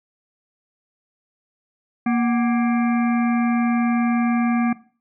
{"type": "harmonic tone with a mistuned harmonic", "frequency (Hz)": 235.1, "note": "A#3", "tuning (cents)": 15, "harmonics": [1, 3, 5, 7, 9, 10], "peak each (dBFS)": [-17, -27, -31, -34, -36, -37], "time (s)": [2.06, 4.73], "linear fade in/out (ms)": 5, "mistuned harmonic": 3, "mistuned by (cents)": 96, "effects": ["noise-tail reverb RT60 0.4 s tail -18 dB re dry"]}